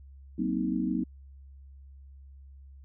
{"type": "chord", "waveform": "sine", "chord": "C half-diminished seventh", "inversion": "second", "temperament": "just", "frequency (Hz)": [188.37, 235.5, 261.6, 314], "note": ["Gb3", "Bb3", "C4", "Eb4"], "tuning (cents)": [31, 18, 0, 16], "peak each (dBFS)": -32, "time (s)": [0.38, 1.04], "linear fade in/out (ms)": 10, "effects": ["added 68 Hz sine -47 dBFS peak until 2.84 s"]}